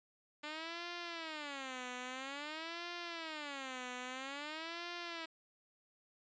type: tone with vibrato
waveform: 5% pulse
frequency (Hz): 294.5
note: D4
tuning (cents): +5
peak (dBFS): -31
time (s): 0.43-5.26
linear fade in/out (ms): 10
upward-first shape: sine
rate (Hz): 0.5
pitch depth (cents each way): 290
effects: resampled to 16000 Hz + 12-bit